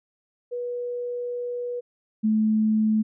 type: tone pair in turn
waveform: sine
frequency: 486.7 / 216.8 Hz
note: B4 / A3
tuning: -25 / -25 cents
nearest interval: octave + major second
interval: 1400 cents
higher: first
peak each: -27 / -18 dBFS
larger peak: second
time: 0.51-1.81 / 2.23-3.03 s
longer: first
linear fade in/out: 20 ms
effects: none